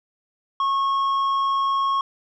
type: tone with tanh clipping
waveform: triangle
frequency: 1094 Hz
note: C#6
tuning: 23 cents flat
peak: -20 dBFS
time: 0.6-2.01 s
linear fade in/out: 2 ms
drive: 10 dB
effects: none